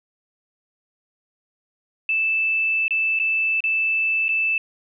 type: tone with dropouts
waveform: sine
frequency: 2637 Hz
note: E7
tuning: in tune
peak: -18 dBFS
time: 2.09-4.58 s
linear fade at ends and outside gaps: 2 ms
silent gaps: 2.881-2.907 / 3.19-3.198 / 3.605-3.639 / 4.283-4.29 s
effects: none